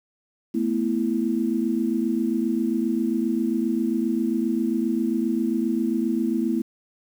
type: chord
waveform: sine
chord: A suspended second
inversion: none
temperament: just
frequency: 220 / 247.5 / 330 Hz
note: A3 / B3 / E4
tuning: 0 / +4 / +2 cents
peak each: -25 dBFS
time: 0.54-6.62 s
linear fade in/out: 10 ms
effects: 8-bit